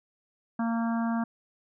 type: harmonic tone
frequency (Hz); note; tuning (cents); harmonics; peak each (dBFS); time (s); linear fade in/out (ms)
230; A#3; -23; 1 / 3 / 4 / 5 / 6 / 7; -26 / -36 / -38 / -40 / -42 / -43; 0.59-1.24; 5
effects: none